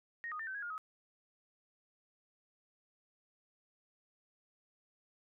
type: tone with pitch steps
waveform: sine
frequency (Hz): 1864 / 1237 / 1800 / 1539 / 1652 / 1420 / 1271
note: A#6 / D#6 / A6 / G6 / G#6 / F6 / D#6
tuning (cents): -1 / -10 / +39 / -32 / -10 / +28 / +36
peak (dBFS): -39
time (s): 0.24-0.779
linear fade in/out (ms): 0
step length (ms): 77
effects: none